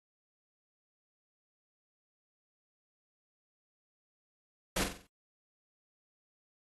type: noise with echo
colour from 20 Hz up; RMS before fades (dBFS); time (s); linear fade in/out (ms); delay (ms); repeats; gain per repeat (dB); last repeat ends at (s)
pink; -32; 4.76-4.84; 5; 46; 5; -7; 5.07
effects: AAC 32 kbps